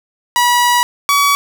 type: tone pair in turn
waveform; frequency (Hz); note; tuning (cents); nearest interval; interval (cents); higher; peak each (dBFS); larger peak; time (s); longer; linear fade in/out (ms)
sawtooth; 970 / 1136.1; B5 / C#6; -31 / +42; minor third; 273; second; -6; neither; 0.36-0.83 / 1.09-1.35; first; 0
effects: none